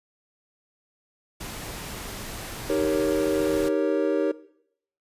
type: noise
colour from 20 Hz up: pink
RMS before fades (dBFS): -36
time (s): 1.4-3.69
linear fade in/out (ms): 10
type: chord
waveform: triangle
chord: Eb dominant seventh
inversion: none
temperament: equal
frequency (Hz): 311.1 / 392 / 466.2 / 554.4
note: Eb4 / G4 / Bb4 / Db5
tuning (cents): 0 / 0 / 0 / 0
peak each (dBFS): -25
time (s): 2.69-4.32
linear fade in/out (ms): 10
effects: noise-tail reverb RT60 0.7 s tail -18 dB re dry + resampled to 32000 Hz